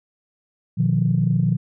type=tone cluster; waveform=sine; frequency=121.6 / 153.4 / 177.3 Hz; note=B2 / D#3 / F3; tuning=-26 / -24 / +26 cents; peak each=-20 dBFS; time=0.77-1.57 s; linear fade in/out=20 ms; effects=tanh soft clip ceiling -7 dBFS